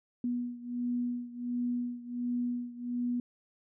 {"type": "beating tone pair", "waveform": "sine", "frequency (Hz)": [242.9, 244.3], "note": ["B3", "B3"], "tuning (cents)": [-29, -19], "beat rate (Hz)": 1.4, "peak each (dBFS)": [-33, -36], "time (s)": [0.24, 3.2], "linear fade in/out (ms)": 2, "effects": []}